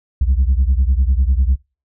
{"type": "beating tone pair", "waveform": "sine", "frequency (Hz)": [61.6, 71.6], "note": ["B1", "D2"], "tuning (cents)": [-4, -43], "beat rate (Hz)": 10, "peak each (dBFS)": [-12, -14], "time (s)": [0.21, 1.56], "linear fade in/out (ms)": 5, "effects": ["noise-tail reverb RT60 0.3 s tail -24 dB re dry", "tanh soft clip ceiling -8 dBFS"]}